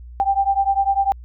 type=beating tone pair; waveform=sine; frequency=784 / 794 Hz; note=G5 / G5; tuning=0 / +22 cents; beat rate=10 Hz; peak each=-18 / -19 dBFS; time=0.2-1.12 s; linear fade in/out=0 ms; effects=added 60 Hz sine -35 dBFS peak until 1.24 s